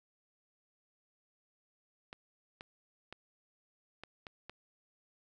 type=clicks; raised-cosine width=0.3 ms; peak=-29 dBFS; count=6; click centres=2.129 / 2.609 / 3.126 / 4.036 / 4.268 / 4.496 s; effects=none